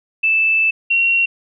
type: tone pair in turn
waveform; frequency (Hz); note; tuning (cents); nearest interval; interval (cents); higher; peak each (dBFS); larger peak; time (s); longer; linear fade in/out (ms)
sine; 2637 / 2738; E7 / F7; 0 / -35; minor second; 65; second; -12; neither; 0.23-0.71 / 0.9-1.26; first; 10
effects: none